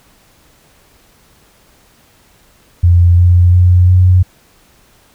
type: tone with pitch steps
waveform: sine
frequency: 87.1 / 88.47 / 89.86 / 91.27 Hz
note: F2 / F2 / F2 / F#2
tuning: -4 / +23 / +50 / -23 cents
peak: -4 dBFS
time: 2.83-4.23 s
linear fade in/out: 10 ms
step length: 350 ms
effects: pink hiss -49 dBFS RMS until 5.14 s